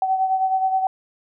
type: beating tone pair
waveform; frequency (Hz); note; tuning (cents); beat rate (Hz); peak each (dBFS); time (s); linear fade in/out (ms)
sine; 759 / 768.5; F#5 / G5; +44 / -35; 9.5; -18 / -26; 0.02-0.87; 2
effects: none